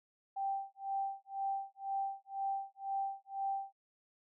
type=tone with tremolo; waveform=sine; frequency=784 Hz; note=G5; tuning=in tune; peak=-32 dBFS; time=0.36-3.73 s; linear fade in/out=10 ms; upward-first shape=sine; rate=2 Hz; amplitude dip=100%; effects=none